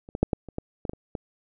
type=clicks; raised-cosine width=2 ms; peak=-30 / -16 / -6 / -10 / -26 / -16 / -19 / -16 / -26 / -17 dBFS; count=10; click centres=0.089 / 0.151 / 0.23 / 0.332 / 0.487 / 0.584 / 0.852 / 0.895 / 0.934 / 1.152 s; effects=none